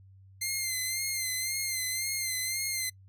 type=tone with vibrato; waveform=10% pulse; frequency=2088 Hz; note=C7; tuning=4 cents flat; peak=-21 dBFS; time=0.41-2.9 s; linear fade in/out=10 ms; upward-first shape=sine; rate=1.9 Hz; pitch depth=49 cents each way; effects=noise-tail reverb RT60 0.1 s tail -25 dB re dry + added 96 Hz sine -52 dBFS peak until 3.08 s